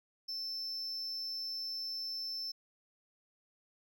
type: tone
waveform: triangle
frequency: 5310 Hz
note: E8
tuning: 12 cents sharp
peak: -36 dBFS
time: 0.28-2.52 s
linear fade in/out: 10 ms
effects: none